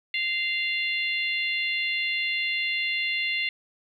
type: harmonic tone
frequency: 695 Hz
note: F5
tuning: 9 cents flat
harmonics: 3 / 4 / 5 / 6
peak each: -27 / -29 / -34 / -37 dBFS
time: 0.14-3.49 s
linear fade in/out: 2 ms
effects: 10-bit